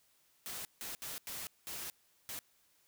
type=noise bursts at uneven times; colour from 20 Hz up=white; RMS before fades=-43 dBFS; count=6; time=0.46-0.65 / 0.81-0.95 / 1.02-1.18 / 1.27-1.47 / 1.67-1.9 / 2.29-2.39 s; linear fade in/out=0 ms; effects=white hiss -71 dBFS RMS until 2.87 s